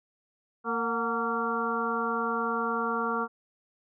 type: harmonic tone with a mistuned harmonic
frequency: 230 Hz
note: A#3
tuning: 23 cents flat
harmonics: 1 / 2 / 3 / 4 / 5 / 6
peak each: -34 / -33 / -38 / -35 / -32 / -32 dBFS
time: 0.64-3.28 s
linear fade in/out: 50 ms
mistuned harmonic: 3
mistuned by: +89 cents
effects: none